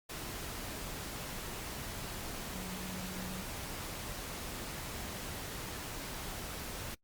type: tone in noise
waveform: sine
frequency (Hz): 185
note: F#3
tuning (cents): 0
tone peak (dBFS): -43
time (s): 2.53-3.42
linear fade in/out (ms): 10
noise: pink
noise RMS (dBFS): -42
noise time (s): 0.09-6.95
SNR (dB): -4
effects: noise-tail reverb RT60 0.1 s tail -25 dB re dry + Opus 48 kbps